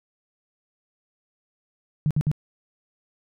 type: tone bursts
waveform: sine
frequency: 150.8 Hz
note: D3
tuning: 46 cents sharp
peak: -18 dBFS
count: 3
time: 2.06-2.315 s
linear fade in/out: 0 ms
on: 47 ms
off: 57 ms
effects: none